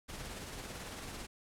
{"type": "noise with tremolo", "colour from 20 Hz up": "pink", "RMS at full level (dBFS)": -43, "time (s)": [0.08, 1.27], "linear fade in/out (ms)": 20, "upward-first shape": "sine", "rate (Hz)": 18, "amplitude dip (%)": 35, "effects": ["low-pass 11000 Hz 12 dB/octave"]}